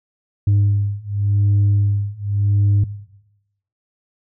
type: beating tone pair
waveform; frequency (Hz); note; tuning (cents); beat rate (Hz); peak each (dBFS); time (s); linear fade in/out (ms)
sine; 101 / 101.88; G#2 / G#2; -48 / -33; 0.88; -15; 0.47-2.84; 5
effects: noise-tail reverb RT60 0.9 s tail -18 dB re dry + tanh soft clip ceiling -10 dBFS